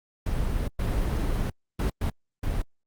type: noise bursts at uneven times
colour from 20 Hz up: brown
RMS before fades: -26 dBFS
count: 5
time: 0.26-0.68 / 0.79-1.5 / 1.79-1.9 / 2.01-2.1 / 2.43-2.62 s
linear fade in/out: 5 ms
effects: Opus 48 kbps